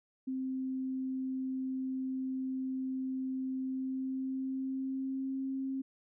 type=tone with pitch glide; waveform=sine; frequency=261.6 to 267.1 Hz; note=C4 to C4; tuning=0 to +36 cents; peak=-33 dBFS; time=0.27-5.82 s; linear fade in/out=10 ms; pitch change=+36 cents; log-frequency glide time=3.64-5.38 s; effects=none